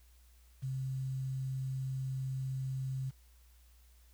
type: tone with quantisation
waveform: sine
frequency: 132.1 Hz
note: C3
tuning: 17 cents sharp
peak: -34 dBFS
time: 0.62-3.11 s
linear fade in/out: 20 ms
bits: 10
effects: added 60 Hz sine -59 dBFS peak until 4.13 s + white hiss -69 dBFS RMS until 4.13 s